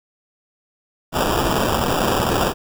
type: noise with sample-and-hold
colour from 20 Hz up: white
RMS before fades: -19 dBFS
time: 1.12-2.54 s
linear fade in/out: 50 ms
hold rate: 2100 Hz
effects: none